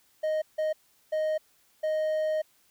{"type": "tone bursts at uneven times", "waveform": "triangle", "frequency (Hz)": 622, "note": "D#5", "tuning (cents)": -1, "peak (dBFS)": -23, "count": 4, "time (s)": [[0.23, 0.42], [0.58, 0.73], [1.12, 1.38], [1.83, 2.42]], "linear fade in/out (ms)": 10, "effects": ["white hiss -65 dBFS RMS until 2.7 s"]}